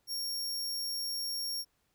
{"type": "tone", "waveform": "sawtooth", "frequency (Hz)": 5540, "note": "F8", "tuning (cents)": -15, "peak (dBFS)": -31, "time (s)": [0.07, 1.65], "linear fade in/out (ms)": 50, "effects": ["pink hiss -75 dBFS RMS until 1.94 s"]}